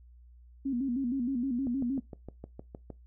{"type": "tone with vibrato", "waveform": "sine", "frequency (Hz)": 255.9, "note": "C4", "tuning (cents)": -38, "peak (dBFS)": -28, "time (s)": [0.65, 2], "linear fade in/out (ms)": 10, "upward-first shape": "square", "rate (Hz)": 6.4, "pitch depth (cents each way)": 110}
{"type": "click train", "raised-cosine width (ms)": 2, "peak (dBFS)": -28, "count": 9, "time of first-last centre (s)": [1.67, 2.903], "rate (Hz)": 6.49}
{"effects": ["noise-tail reverb RT60 0.2 s tail -21 dB re dry", "added 60 Hz sine -52 dBFS peak until 3.06 s"]}